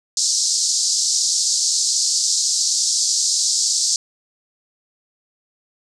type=band-pass noise; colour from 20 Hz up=pink; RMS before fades=-19 dBFS; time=0.17-3.96 s; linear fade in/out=2 ms; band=4500 to 8000 Hz; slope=48 dB/octave; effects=none